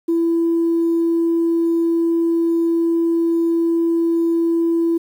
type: tone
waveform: sine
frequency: 334.1 Hz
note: E4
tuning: 23 cents sharp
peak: -13 dBFS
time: 0.08-4.98 s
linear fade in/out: 10 ms
effects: tanh soft clip ceiling -11 dBFS + 8-bit